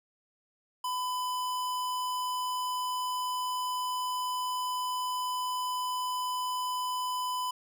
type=tone; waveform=square; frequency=1003 Hz; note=B5; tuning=26 cents sharp; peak=-31 dBFS; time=0.84-7.51 s; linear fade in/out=5 ms; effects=none